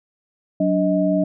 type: tone cluster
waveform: sine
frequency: 184.9 / 290.4 / 629 Hz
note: F#3 / D4 / D#5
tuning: -1 / -19 / +19 cents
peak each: -20 dBFS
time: 0.6-1.24 s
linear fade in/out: 5 ms
effects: none